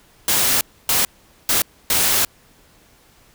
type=noise bursts at uneven times; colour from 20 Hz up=white; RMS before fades=-17 dBFS; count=4; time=0.28-0.61 / 0.89-1.05 / 1.49-1.62 / 1.9-2.25 s; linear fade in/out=2 ms; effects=pink hiss -53 dBFS RMS until 3.34 s